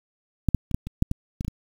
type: clicks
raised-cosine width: 5 ms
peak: -7 / -6 / -21 / -8 / -20 / -6 / -12 / -16 / -21 / -15 dBFS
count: 10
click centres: 0.487 / 0.547 / 0.713 / 0.745 / 0.87 / 1.024 / 1.114 / 1.409 / 1.448 / 1.481 s
effects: 7-bit